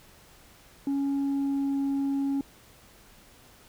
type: tone with pitch glide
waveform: sine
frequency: 278.2 to 276.4 Hz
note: C#4 to C#4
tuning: +6 to -5 cents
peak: -22 dBFS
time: 0.87-2.41 s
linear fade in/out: 2 ms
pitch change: -11 cents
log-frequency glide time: 1.12-1.8 s
effects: tanh soft clip ceiling -24 dBFS + pink hiss -55 dBFS RMS until 3.68 s